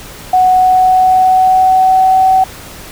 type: tone with pitch glide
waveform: sine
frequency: 740 to 756.4 Hz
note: F#5 to F#5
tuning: 0 to +38 cents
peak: -5 dBFS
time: 0.33-2.44 s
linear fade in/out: 5 ms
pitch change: +38 cents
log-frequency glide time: 0.5-2.25 s
effects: pink hiss -31 dBFS RMS until 2.91 s